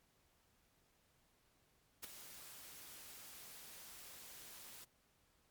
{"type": "noise with ADSR envelope", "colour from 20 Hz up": "white", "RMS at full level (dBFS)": -44, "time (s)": [2.02, 4.85], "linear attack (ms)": 25, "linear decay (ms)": 4, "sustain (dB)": -11, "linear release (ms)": 15, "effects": ["pink hiss -75 dBFS RMS until 5.5 s", "MP3 96 kbps"]}